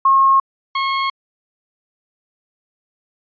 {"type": "tone pair in turn", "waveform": ["sine", "sawtooth"], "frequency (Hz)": [1081, 1085.9], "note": ["C#6", "C#6"], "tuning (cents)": [-44, -36], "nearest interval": "unison", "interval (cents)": 8, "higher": "second", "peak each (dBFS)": [-9, -13], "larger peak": "first", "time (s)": [[0.05, 0.4], [0.75, 1.1]], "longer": "neither", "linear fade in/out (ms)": 5, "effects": ["resampled to 11025 Hz"]}